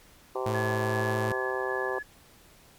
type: harmonic tone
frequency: 128.7 Hz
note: C3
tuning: 28 cents flat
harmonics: 3 / 4 / 5 / 6 / 7 / 8 / 9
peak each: -32 / -34 / -39 / -38 / -39 / -38 / -41 dBFS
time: 0.35-1.99 s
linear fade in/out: 5 ms
type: tone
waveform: sawtooth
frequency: 109.2 Hz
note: A2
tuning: 13 cents flat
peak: -25 dBFS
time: 0.46-1.32 s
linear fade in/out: 0 ms
type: tone with tremolo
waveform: sine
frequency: 1700 Hz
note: G#6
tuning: 40 cents sharp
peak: -32 dBFS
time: 0.54-2.03 s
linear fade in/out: 10 ms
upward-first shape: square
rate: 2.6 Hz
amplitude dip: 25%
effects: pink hiss -56 dBFS RMS until 2.78 s + MP3 96 kbps